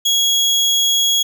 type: tone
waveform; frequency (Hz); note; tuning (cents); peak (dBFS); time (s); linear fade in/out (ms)
30% pulse; 3322; G#7; 0; -10; 0.05-1.23; 10
effects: none